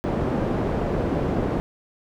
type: low-pass noise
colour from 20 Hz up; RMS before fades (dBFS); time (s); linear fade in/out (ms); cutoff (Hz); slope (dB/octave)
white; -24; 0.04-1.6; 0; 440; 12
effects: none